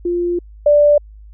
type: tone pair in turn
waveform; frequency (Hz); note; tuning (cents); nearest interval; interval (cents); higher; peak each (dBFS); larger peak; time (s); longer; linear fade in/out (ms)
sine; 349.2 / 587.3; F4 / D5; 0 / 0; major sixth; 900; second; -15 / -7; second; 0.05-0.39 / 0.66-0.98; first; 5
effects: added 52 Hz sine -36 dBFS peak until 1.33 s